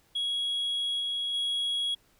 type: tone with level steps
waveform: sine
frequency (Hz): 3322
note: G#7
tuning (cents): 0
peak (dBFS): -25 / -27 / -24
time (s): 0.15-1.95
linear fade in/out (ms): 10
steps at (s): 0.99 / 1.33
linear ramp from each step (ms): 20
effects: tanh soft clip ceiling -26 dBFS + pink hiss -65 dBFS RMS until 2.19 s